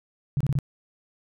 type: tone bursts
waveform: sine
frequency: 139.5 Hz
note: C#3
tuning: 11 cents sharp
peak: -20 dBFS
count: 4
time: 0.37-0.588 s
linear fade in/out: 0 ms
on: 35 ms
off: 26 ms
effects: none